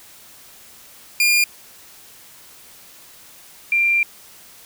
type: tone pair in turn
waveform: sawtooth / sine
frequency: 2412 / 2376 Hz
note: D7 / D7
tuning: +46 / +20 cents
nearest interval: unison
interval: 26 cents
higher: first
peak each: -10 / -14 dBFS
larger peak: first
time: 1.2-1.44 / 3.72-4.03 s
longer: second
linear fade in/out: 2 ms
effects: white hiss -45 dBFS RMS until 4.65 s